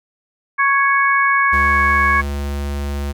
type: harmonic tone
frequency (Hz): 554.4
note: C#5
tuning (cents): 0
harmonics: 2 / 3 / 4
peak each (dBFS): -15 / -16 / -19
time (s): 0.58-2.22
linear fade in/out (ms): 20
type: tone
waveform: square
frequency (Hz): 71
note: C#2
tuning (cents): +42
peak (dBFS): -21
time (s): 1.52-3.13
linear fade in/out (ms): 20
effects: none